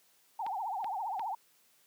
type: tone with vibrato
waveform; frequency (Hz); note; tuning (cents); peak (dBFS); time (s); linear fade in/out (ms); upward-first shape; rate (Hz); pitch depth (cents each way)
sine; 830.6; G#5; 0; -33; 0.39-1.35; 5; triangle; 15; 240
type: clicks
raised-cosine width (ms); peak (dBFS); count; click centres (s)
0.3; -28; 3; 0.465 / 0.844 / 1.195
effects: white hiss -67 dBFS RMS until 1.86 s + high-pass 150 Hz 12 dB/octave